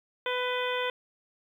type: harmonic tone with a mistuned harmonic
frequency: 497.9 Hz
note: B4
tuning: 14 cents sharp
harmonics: 1 / 2 / 3 / 4 / 5 / 6 / 7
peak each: -31 / -34 / -36 / -37 / -38 / -39 / -39 dBFS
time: 0.26-0.9 s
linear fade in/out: 2 ms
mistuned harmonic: 6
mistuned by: +70 cents
effects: 10-bit